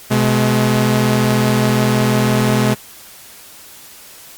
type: tone pair together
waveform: sawtooth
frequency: 126.4 / 212.6 Hz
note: B2 / G#3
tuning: +41 / +41 cents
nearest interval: major sixth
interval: 900 cents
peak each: -11 dBFS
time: 0.1-2.75 s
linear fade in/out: 20 ms
effects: white hiss -39 dBFS RMS until 4.37 s + Opus 48 kbps